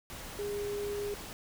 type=tone in noise; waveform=sine; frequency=409.4 Hz; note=G#4; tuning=25 cents flat; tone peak=-33 dBFS; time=0.39-1.14 s; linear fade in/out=0 ms; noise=pink; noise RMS=-44 dBFS; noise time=0.1-1.33 s; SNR=+8 dB; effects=none